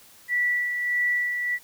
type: tone with tremolo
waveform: sine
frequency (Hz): 1956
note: B6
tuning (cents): -17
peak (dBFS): -20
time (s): 0.28-1.59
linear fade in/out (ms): 50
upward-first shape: sine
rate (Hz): 1.6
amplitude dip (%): 45
effects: white hiss -52 dBFS RMS until 1.63 s